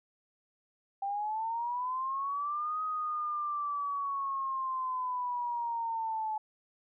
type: linear two-way sweep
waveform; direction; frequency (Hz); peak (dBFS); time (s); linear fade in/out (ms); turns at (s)
sine; up then down; 784 to 1259 to 859; -31; 1.02-6.38; 5; 2.82
effects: none